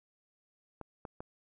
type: clicks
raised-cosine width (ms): 1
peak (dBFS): -28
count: 3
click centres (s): 0.813 / 1.052 / 1.205
effects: none